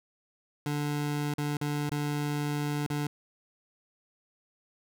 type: tone with dropouts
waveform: 25% pulse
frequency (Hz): 146.83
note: D3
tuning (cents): 0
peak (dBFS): -25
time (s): 0.66-3.07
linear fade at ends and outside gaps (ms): 2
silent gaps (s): 1.339-1.382 / 1.57-1.613 / 1.894-1.915 / 2.864-2.901
effects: none